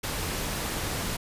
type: noise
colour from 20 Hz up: pink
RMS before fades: -31 dBFS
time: 0.03-1.17 s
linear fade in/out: 10 ms
effects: resampled to 32000 Hz